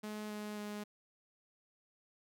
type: tone with pitch steps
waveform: sawtooth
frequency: 212.1 / 210.1 / 208.2 Hz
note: G#3 / G#3 / G#3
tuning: +37 / +20 / +5 cents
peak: -37 dBFS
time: 0.03-0.84 s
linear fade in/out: 10 ms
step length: 270 ms
effects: none